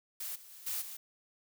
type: noise with level steps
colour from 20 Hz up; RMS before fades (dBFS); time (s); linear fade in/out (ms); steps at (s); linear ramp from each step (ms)
blue; -40 / -54 / -52 / -36 / -45; 0.2-0.97; 5; 0.35 / 0.5 / 0.66 / 0.81; 10
effects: none